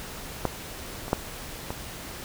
clicks, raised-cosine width 1 ms, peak -9 / -24 / -7 / -17 dBFS, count 4, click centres 0.453 / 1.081 / 1.131 / 1.705 s, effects pink hiss -39 dBFS RMS until 2.24 s

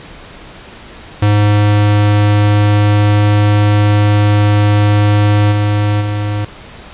square tone with level steps, 103.83 Hz, G#2, in tune, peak -8 / -11 / -15 dBFS, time 1.22-6.45 s, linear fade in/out 5 ms, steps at 5.51 / 6 s, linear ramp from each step 20 ms, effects pink hiss -34 dBFS RMS until 6.93 s + resampled to 8000 Hz

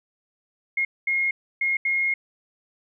sine tone bursts at uneven times, 2148 Hz, C7, 45 cents sharp, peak -20 dBFS, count 4, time 0.77-0.85 / 1.07-1.31 / 1.61-1.77 / 1.85-2.14 s, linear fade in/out 5 ms, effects none

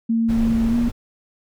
sine tone with pitch glide, 228 to 236.9 Hz, A#3 to A#3, -38 to +28 cents, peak -16 dBFS, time 0.09-0.89 s, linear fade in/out 10 ms, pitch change +66 cents, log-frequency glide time 0.7-0.75 s
brown noise, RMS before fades -26 dBFS, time 0.28-0.92 s, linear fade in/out 20 ms
effects none

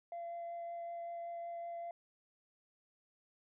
sine tone with vibrato, 684 Hz, F5, 36 cents flat, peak -39 dBFS, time 0.12-1.91 s, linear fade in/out 2 ms, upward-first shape triangle, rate 5.3 Hz, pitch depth 9 cents each way, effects tanh soft clip ceiling -39 dBFS

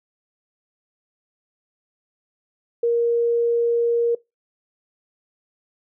sine tone, 469.7 Hz, A#4, 13 cents sharp, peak -16 dBFS, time 2.83-4.15 s, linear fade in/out 5 ms, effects noise-tail reverb RT60 0.2 s tail -22 dB re dry

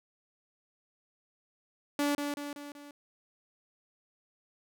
sawtooth tone with echo, 288.8 Hz, D4, 29 cents flat, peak -23 dBFS, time 1.99-2.15 s, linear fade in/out 2 ms, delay 190 ms, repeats 4, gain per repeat -5 dB, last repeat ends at 2.91 s, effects none

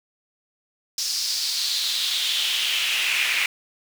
brown noise with high-pass filter sweep, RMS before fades -24 dBFS, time 0.98-3.46 s, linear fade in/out 2 ms, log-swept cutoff 5300 to 2300 Hz, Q 3.8, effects none

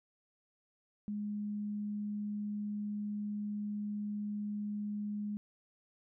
sine tone, 207.7 Hz, G#3, in tune, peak -35 dBFS, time 1.08-5.37 s, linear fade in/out 0 ms, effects none

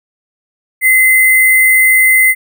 sine tone with sample-and-hold, 2054 Hz, C7, 33 cents flat, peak -5 dBFS, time 0.81-2.35 s, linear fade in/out 50 ms, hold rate 11025 Hz, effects none

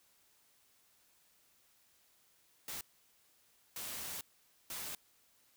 white noise bursts at uneven times, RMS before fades -43 dBFS, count 3, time 2.68-2.81 / 3.76-4.21 / 4.7-4.95 s, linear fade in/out 2 ms, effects white hiss -70 dBFS RMS until 5.56 s

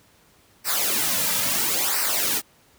white noise with flanger, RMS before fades -23 dBFS, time 0.64-2.42 s, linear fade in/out 50 ms, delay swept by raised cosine 0.29 to 2.79 ms, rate 0.74 Hz, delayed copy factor -0.75, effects pink hiss -57 dBFS RMS until 2.78 s + high-pass 60 Hz 12 dB/octave

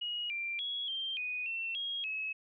sine tone with pitch steps, 2893 / 2366 / 3341 / 3161 / 2484 / 2697 / 3275 / 2575 Hz, F#7 / D7 / G#7 / G7 / D#7 / E7 / G#7 / E7, -40 / +12 / +10 / +14 / -3 / +39 / -25 / -41 cents, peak -34 dBFS, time 0.01-2.33 s, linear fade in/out 10 ms, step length 290 ms, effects none

